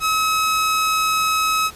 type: tone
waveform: sawtooth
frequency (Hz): 1282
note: E6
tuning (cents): -49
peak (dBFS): -13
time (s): 0-1.71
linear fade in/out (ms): 50
effects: pink hiss -42 dBFS RMS until 1.75 s + resampled to 32000 Hz